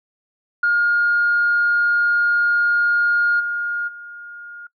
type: tone with level steps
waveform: sine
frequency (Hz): 1421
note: F6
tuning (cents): +30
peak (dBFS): -13 / -20 / -33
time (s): 0.63-4.67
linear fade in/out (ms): 5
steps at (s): 3.39 / 3.87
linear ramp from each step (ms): 20
effects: noise-tail reverb RT60 0.1 s tail -23 dB re dry + tanh soft clip ceiling -9 dBFS